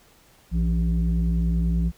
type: tone pair together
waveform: sine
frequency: 60 / 169.71 Hz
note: B1 / F3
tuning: -49 / -49 cents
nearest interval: octave + tritone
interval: 1800 cents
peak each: -19 / -21 dBFS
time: 0.51-1.92 s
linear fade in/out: 50 ms
effects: tanh soft clip ceiling -16 dBFS + pink hiss -56 dBFS RMS until 1.97 s